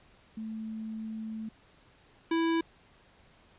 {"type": "tone pair in turn", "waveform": ["sine", "square"], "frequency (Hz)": [220, 329.6], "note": ["A3", "E4"], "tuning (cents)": [0, 0], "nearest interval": "perfect fifth", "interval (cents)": 700, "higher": "second", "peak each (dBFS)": [-35, -26], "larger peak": "second", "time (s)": [[0.37, 1.49], [2.31, 2.61]], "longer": "first", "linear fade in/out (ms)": 5, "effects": ["pink hiss -61 dBFS RMS until 3.58 s", "resampled to 8000 Hz"]}